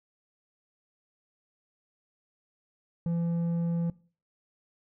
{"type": "tone with low-pass filter", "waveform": "square", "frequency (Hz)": 169.3, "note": "E3", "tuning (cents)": 46, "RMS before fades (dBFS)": -29, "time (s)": [3.06, 3.9], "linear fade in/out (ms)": 2, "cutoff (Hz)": 390, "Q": 0.57, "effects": ["noise-tail reverb RT60 0.4 s tail -20 dB re dry"]}